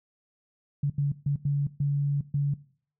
sine tone bursts at uneven times, 142.5 Hz, C#3, 48 cents sharp, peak -22 dBFS, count 6, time 0.83-0.9 / 0.98-1.12 / 1.26-1.36 / 1.45-1.67 / 1.8-2.21 / 2.34-2.54 s, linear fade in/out 5 ms, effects noise-tail reverb RT60 0.5 s tail -19 dB re dry

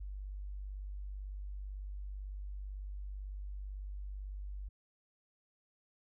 sine tone, 49 Hz, G1, in tune, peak -40 dBFS, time 0-4.69 s, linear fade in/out 10 ms, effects none

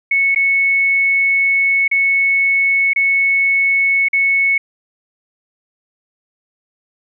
sine tone with dropouts, 2206 Hz, C#7, 9 cents flat, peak -11 dBFS, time 0.11-4.58 s, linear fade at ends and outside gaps 5 ms, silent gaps 0.348-0.359 / 1.879-1.913 / 2.934-2.96 / 4.085-4.131 s, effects none

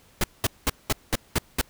pink noise bursts, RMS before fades -22 dBFS, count 7, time 0.21-1.613 s, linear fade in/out 2 ms, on 29 ms, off 200 ms, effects pink hiss -57 dBFS RMS until 1.69 s

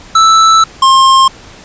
square tone pair in turn, 1318 / 1063.5 Hz, E6 / C6, -1 / +28 cents, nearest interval major third, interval 371 cents, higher first, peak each -4 dBFS, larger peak neither, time 0.15-0.64 / 0.82-1.28 s, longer first, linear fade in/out 5 ms, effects pink hiss -35 dBFS RMS until 1.64 s + resampled to 16000 Hz

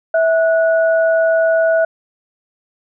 sine tone pair together, 653 / 1466 Hz, E5 / F#6, -17 / -16 cents, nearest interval octave + major second, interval 1401 cents, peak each -11 / -20 dBFS, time 0.14-1.85 s, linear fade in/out 5 ms, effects none

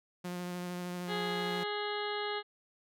sawtooth tone with vibrato, 178 Hz, F3, 33 cents sharp, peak -33 dBFS, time 0.24-1.64 s, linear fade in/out 10 ms, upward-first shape sine, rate 13 Hz, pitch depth 13 cents each way
harmonic tone, 415.3 Hz, G#4, in tune, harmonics 1 / 2 / 3 / 4 / 5 / 7 / 8 / 9 / 10, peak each -37 / -40 / -42 / -43 / -44 / -45 / -46 / -47 / -47 dBFS, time 1.07-2.43 s, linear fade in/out 50 ms
effects none

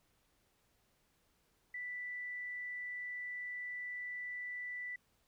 sine tone, 1975.5 Hz, B6, in tune, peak -40 dBFS, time 1.74-4.96 s, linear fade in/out 5 ms, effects pink hiss -75 dBFS RMS until 5.27 s

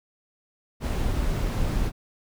brown noise, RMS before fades -25 dBFS, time 0.8-1.92 s, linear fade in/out 50 ms, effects none

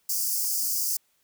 white high-pass noise, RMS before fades -27 dBFS, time 0.09-0.97 s, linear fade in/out 5 ms, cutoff 4700 Hz, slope 96 dB/octave, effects white hiss -69 dBFS RMS until 1.23 s

